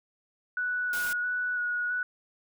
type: tone with vibrato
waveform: sine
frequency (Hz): 1467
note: F#6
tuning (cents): -15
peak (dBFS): -27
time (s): 0.57-2.03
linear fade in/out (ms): 2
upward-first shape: square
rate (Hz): 1.5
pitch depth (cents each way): 14
type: noise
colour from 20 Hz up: white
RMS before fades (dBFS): -38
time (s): 0.93-1.13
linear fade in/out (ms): 2
effects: none